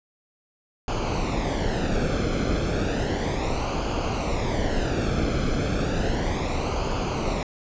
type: noise with flanger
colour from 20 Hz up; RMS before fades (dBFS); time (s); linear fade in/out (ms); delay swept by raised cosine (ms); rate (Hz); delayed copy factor
brown; -25; 0.88-7.43; 2; 0.53 to 1.08; 0.33; -0.65
effects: resampled to 16000 Hz